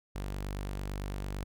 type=tone; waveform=sawtooth; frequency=48.91 Hz; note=G1; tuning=3 cents flat; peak=-31 dBFS; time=0.15-1.44 s; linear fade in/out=10 ms; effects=none